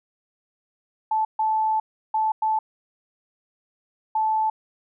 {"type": "tone bursts at uneven times", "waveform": "sine", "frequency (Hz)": 873, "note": "A5", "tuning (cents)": -14, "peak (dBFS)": -19, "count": 5, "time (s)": [[1.11, 1.25], [1.39, 1.8], [2.14, 2.32], [2.42, 2.59], [4.15, 4.5]], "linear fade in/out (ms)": 5, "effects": []}